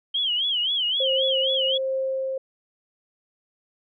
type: tone with vibrato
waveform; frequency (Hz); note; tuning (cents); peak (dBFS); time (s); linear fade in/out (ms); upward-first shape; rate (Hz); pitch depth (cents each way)
sine; 3123; G7; -7; -21; 0.14-1.78; 10; sine; 3.8; 150
type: tone with tremolo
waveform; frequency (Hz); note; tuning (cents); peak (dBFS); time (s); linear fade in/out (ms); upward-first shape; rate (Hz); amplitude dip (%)
sine; 530; C5; +22; -22; 1-2.38; 5; triangle; 1.3; 30
effects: none